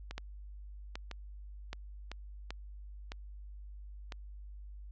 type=two click trains; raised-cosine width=0.2 ms; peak=-22 / -24 dBFS; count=4 / 5; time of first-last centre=0.18-2.506 / 0.11-4.122 s; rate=1.29 / 0.997 Hz; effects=added 50 Hz sine -45 dBFS peak until 4.91 s + low-pass 5000 Hz 12 dB/octave